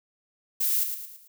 violet noise with echo, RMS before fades -25 dBFS, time 0.6-0.84 s, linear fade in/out 10 ms, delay 110 ms, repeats 4, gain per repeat -7 dB, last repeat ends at 1.28 s, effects none

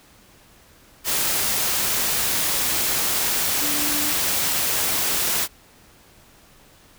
sine tone in noise, 293.7 Hz, D4, in tune, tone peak -30 dBFS, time 3.6-4.14 s, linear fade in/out 50 ms, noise white, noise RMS -22 dBFS, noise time 1.04-5.48 s, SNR -11 dB, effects pink hiss -52 dBFS RMS until 6.98 s

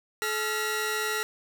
sawtooth tone cluster, 429.1 / 1381 / 1920 Hz, A4 / F6 / B6, -43 / -20 / -49 cents, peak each -28 dBFS, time 0.22-1.23 s, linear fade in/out 0 ms, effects none

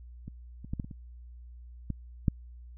clicks, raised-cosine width 5 ms, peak -27 / -30 / -20 / -20 / -28 / -29 / -20 / -11 dBFS, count 8, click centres 0.28 / 0.646 / 0.735 / 0.798 / 0.845 / 0.912 / 1.903 / 2.282 s, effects added 60 Hz sine -45 dBFS peak until 2.77 s

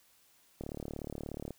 click train, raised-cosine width 2 ms, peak -26 dBFS, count 34, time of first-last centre 0.61-1.507 s, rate 36.8 Hz, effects white hiss -66 dBFS RMS until 1.58 s

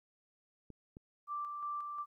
clicks, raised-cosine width 3 ms, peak -37 dBFS, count 2, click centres 0.703 / 0.969 s
sine tone with tremolo, 1174.7 Hz, D6, in tune, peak -36 dBFS, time 1.27-2.06 s, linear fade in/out 50 ms, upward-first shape square, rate 2.8 Hz, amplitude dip 35%
effects 13-bit

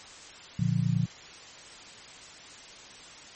sine chord, Bb major, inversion none, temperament just, 116.54 / 145.68 / 174.81 Hz, Bb2 / D3 / F3, 0 / -14 / +2 cents, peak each -28 dBFS, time 0.59-1.06 s, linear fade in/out 5 ms, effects white hiss -47 dBFS RMS until 3.35 s + MP3 32 kbps

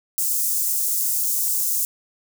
white high-pass noise, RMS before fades -22 dBFS, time 0.18-1.85 s, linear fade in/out 0 ms, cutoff 6600 Hz, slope 24 dB/octave, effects none

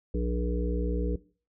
harmonic tone, 59.7 Hz, A#1, 42 cents sharp, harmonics 1 / 3 / 5 / 7 / 8, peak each -28 / -33 / -35 / -36 / -37 dBFS, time 0.14-1.16 s, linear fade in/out 5 ms, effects noise-tail reverb RT60 0.4 s tail -20 dB re dry

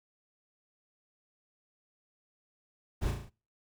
brown noise with echo, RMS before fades -31 dBFS, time 3.01-3.12 s, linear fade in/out 20 ms, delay 36 ms, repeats 5, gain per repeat -4 dB, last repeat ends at 3.3 s, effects noise-tail reverb RT60 0.4 s tail -26 dB re dry

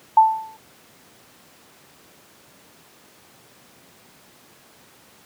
sine tone with exponential decay, 882 Hz, A5, 4 cents sharp, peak -6 dBFS, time 0.17-0.57 s, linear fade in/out 5 ms, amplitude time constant 86 ms, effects pink hiss -51 dBFS RMS until 5.25 s + high-pass 150 Hz 12 dB/octave

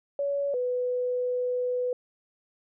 sine tone pair in turn, 564 / 496.8 Hz, C#5 / B4, +30 / +10 cents, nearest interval major second, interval 220 cents, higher first, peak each -25 dBFS, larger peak neither, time 0.19-0.54 / 0.54-1.93 s, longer second, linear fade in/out 2 ms, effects none

